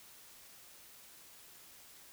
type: silence
effects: white hiss -57 dBFS RMS until 2.12 s